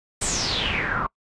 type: noise with low-pass filter sweep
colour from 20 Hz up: pink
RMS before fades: -25 dBFS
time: 0.21-1.07 s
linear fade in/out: 10 ms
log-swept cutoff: 8800 to 1100 Hz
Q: 6.8
effects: noise-tail reverb RT60 0.1 s tail -24 dB re dry + resampled to 22050 Hz